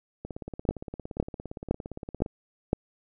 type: two click trains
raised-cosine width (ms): 2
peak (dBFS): -23 / -9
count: 36 / 5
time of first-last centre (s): 0.25-2.261 / 0.69-2.731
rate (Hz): 17.4 / 1.96
effects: none